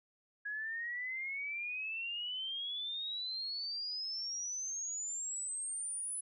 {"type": "exponential sweep", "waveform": "sine", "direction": "up", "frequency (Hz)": [1661.2, 10160], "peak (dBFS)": -37, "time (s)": [0.45, 6.21], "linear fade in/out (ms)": 10, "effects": []}